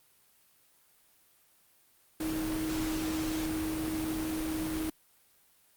sine tone in noise, 315.8 Hz, D#4, 26 cents sharp, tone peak -31 dBFS, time 2.2-4.9 s, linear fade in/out 5 ms, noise pink, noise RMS -38 dBFS, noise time 2.2-4.9 s, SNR +4 dB, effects white hiss -65 dBFS RMS until 5.76 s + Opus 32 kbps

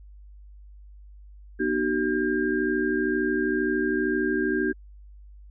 sine tone cluster, 244.3 / 306.4 / 379.4 / 1605 Hz, B3 / D#4 / F#4 / G6, -19 / -27 / +43 / +40 cents, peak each -29 / -27 / -26 / -29 dBFS, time 1.59-4.73 s, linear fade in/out 20 ms, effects added 50 Hz sine -44 dBFS peak until 5.5 s

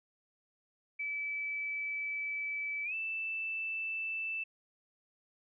sine tone with pitch glide, 2304 to 2647 Hz, D7 to E7, -34 to +7 cents, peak -34 dBFS, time 0.99-4.44 s, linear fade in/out 10 ms, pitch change +241 cents, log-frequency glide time 2.84-2.94 s, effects none

